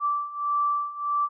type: beating tone pair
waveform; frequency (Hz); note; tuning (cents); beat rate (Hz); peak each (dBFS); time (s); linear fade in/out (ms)
sine; 1165 / 1166.6; D6 / D6; -14 / -12; 1.6; -28 / -25; 0-1.29; 50
effects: none